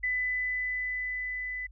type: tone with level ramp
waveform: sine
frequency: 2000 Hz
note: B6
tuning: 21 cents sharp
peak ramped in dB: -26 to -33 dBFS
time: 0.03-1.67 s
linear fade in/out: 10 ms
effects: added 50 Hz sine -48 dBFS peak until 1.71 s